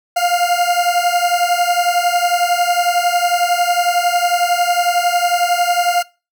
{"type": "beating tone pair", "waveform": "40% pulse", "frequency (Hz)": [698.5, 709.5], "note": ["F5", "F5"], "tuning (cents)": [0, 27], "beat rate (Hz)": 11, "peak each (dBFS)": [-15, -16], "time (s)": [0.16, 6.03], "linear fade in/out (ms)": 10, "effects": ["noise-tail reverb RT60 0.3 s tail -22 dB re dry"]}